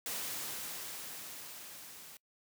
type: noise with level ramp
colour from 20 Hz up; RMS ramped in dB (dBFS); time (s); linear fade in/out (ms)
white; -38 to -52; 0.06-2.17; 2
effects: noise-tail reverb RT60 0.1 s tail -25 dB re dry + high-pass 100 Hz 12 dB/octave